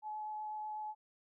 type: tone with vibrato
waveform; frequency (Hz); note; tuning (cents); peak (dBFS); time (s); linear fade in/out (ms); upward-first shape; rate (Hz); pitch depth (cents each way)
sine; 854; G#5; +48; -39; 0.02-0.95; 50; triangle; 8.1; 9
effects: none